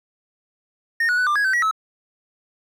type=tone with pitch steps; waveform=triangle; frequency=1839 / 1463 / 1491 / 1190 / 1660 / 1538 / 1921 / 1297 Hz; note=A#6 / F#6 / F#6 / D6 / G#6 / G6 / B6 / E6; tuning=-24 / -20 / +13 / +22 / -1 / -33 / -48 / -28 cents; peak=-15 dBFS; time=1-1.712 s; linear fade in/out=5 ms; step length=89 ms; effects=none